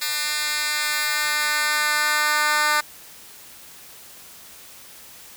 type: tone with high-pass filter sweep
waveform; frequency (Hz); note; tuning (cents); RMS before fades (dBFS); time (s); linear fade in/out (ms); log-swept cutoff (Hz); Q
10% pulse; 300.1; D4; +38; -22; 0.01-2.81; 10; 2900 to 1200; 1.1
effects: white hiss -44 dBFS RMS until 5.36 s